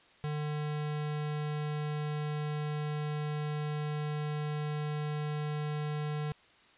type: tone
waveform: square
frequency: 150 Hz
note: D3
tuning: 37 cents sharp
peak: -33 dBFS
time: 0.24-6.32 s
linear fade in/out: 0 ms
effects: white hiss -61 dBFS RMS until 6.77 s + resampled to 8000 Hz